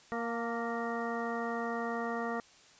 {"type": "harmonic tone with a mistuned harmonic", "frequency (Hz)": 233.1, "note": "A#3", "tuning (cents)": 0, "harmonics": [1, 2, 3, 4, 5, 6, 8], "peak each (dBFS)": [-38, -38, -39, -44, -41, -44, -43], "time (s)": [0.12, 2.4], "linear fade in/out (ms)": 0, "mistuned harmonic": 4, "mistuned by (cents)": -36, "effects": ["white hiss -59 dBFS RMS until 2.79 s", "resampled to 16000 Hz"]}